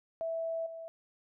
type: tone with level steps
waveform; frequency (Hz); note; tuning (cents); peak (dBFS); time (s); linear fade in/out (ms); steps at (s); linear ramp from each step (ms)
sine; 657; E5; -6; -32 / -41; 0.21-0.88; 0; 0.66; 5
effects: none